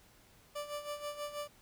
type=tone with tremolo; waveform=30% pulse; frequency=587 Hz; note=D5; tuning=1 cent flat; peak=-34 dBFS; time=0.55-1.48 s; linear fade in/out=10 ms; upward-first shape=sine; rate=6.2 Hz; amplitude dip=70%; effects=pink hiss -63 dBFS RMS until 1.61 s